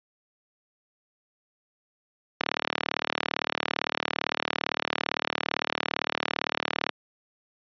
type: click train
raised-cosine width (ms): 0.3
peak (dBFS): -7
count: 170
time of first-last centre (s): 2.41-6.893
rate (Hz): 37.7
effects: high-pass 200 Hz 12 dB/octave + resampled to 11025 Hz